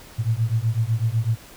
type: beating tone pair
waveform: sine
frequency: 109.5 / 117.5 Hz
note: A2 / A#2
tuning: -8 / +14 cents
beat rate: 8 Hz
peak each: -22 / -22 dBFS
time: 0.18-1.36 s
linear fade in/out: 20 ms
effects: pink hiss -45 dBFS RMS until 1.56 s